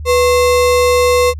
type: tone with sample-and-hold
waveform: sine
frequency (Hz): 493.9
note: B4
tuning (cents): 0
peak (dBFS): -8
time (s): 0.05-1.34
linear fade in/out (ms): 50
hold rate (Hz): 1575
effects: added 76 Hz sine -23 dBFS peak until 1.39 s + low-pass 11000 Hz 12 dB/octave